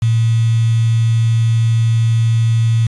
sine tone with quantisation, 114.1 Hz, A#2, 37 cents flat, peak -10 dBFS, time 0.02-2.87 s, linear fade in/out 5 ms, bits 5, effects resampled to 22050 Hz

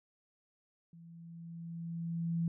sine tone with level ramp, 167.5 Hz, E3, 28 cents sharp, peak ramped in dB -52 to -29 dBFS, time 0.93-2.48 s, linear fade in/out 2 ms, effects none

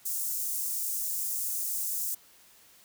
white high-pass noise, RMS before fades -32 dBFS, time 0.05-2.15 s, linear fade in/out 10 ms, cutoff 6700 Hz, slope 24 dB/octave, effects white hiss -58 dBFS RMS until 2.84 s

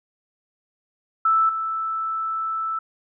sine tone with level steps, 1318.5 Hz, E6, in tune, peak -15 / -23 dBFS, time 1.25-2.79 s, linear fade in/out 5 ms, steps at 1.49 s, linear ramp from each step 2 ms, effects none

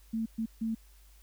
sine tone bursts at uneven times, 223.7 Hz, A3, 29 cents sharp, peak -29 dBFS, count 3, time 0.13-0.26 / 0.38-0.46 / 0.61-0.75 s, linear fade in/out 10 ms, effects added 50 Hz sine -55 dBFS peak until 1.22 s + white hiss -64 dBFS RMS until 1.22 s

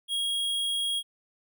square tone, 3286 Hz, G#7, 19 cents flat, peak -27 dBFS, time 0.08-1.03 s, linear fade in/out 50 ms, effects none

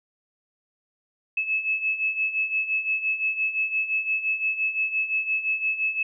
sine beating tone pair, 2594 / 2599.8 Hz, E7 / E7, -28 / -25 cents, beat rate 5.8 Hz, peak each -29 / -24 dBFS, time 1.37-6.03 s, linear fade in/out 5 ms, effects none

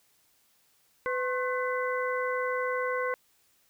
harmonic tone with a mistuned harmonic, 503 Hz, B4, 32 cents sharp, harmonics 1 / 2 / 3 / 4, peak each -30 / -33 / -35 / -36 dBFS, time 1.06-3.14 s, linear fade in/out 0 ms, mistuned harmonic 2, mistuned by +110 cents, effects white hiss -67 dBFS RMS until 3.69 s

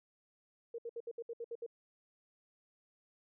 sine tone bursts, 466.2 Hz, A#4, in tune, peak -39 dBFS, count 9, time 0.74-1.664 s, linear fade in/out 5 ms, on 44 ms, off 66 ms, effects none

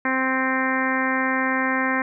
harmonic tone, 261.6 Hz, C4, in tune, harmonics 1 / 2 / 3 / 4 / 5 / 6 / 7 / 8 / 9, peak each -25 / -30 / -31 / -27 / -33 / -28 / -26 / -30 / -37 dBFS, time 0.05-2.02 s, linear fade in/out 2 ms, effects none

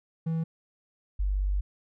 triangle / sine tone pair in turn, 162.8 / 48.68 Hz, E3 / G1, -21 / -11 cents, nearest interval octave + major sixth, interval 2090 cents, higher first, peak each -24 dBFS, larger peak neither, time 0.26-0.44 / 1.19-1.61 s, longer second, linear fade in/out 10 ms, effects none

